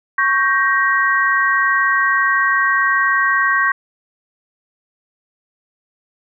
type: chord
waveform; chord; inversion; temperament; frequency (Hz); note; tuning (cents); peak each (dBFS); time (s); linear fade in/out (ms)
sine; G diminished; second; equal with one note detuned; 1108.7 / 1568 / 1886.3; Db6 / G6 / Bb6; 0 / 0 / +20; -17; 0.18-3.72; 5
effects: none